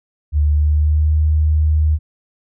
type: tone with pitch glide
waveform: sine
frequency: 74.2 to 76.99 Hz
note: D2 to D#2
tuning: +18 to -18 cents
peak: -11 dBFS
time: 0.32-1.99 s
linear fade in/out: 50 ms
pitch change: +64 cents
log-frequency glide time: 0.47-1.14 s
effects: none